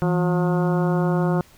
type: harmonic tone with a mistuned harmonic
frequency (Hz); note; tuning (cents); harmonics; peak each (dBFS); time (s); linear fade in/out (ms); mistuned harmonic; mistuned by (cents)
179.5; F3; +48; 1 / 2 / 3 / 4 / 5 / 6 / 7 / 8; -19 / -25 / -29 / -31 / -33 / -35 / -36 / -37; 0.02-1.41; 0; 1; -130
effects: pink hiss -52 dBFS RMS until 1.57 s